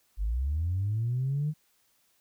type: linear sweep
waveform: sine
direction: up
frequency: 46.25 to 155.56 Hz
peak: -25 dBFS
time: 0.17-1.54 s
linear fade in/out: 50 ms
effects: tanh soft clip ceiling -22 dBFS + white hiss -69 dBFS RMS until 2.2 s